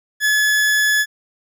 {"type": "tone", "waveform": "40% pulse", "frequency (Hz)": 1709, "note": "G#6", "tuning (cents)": 49, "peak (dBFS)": -13, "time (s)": [0.2, 1.06], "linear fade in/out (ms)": 50, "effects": []}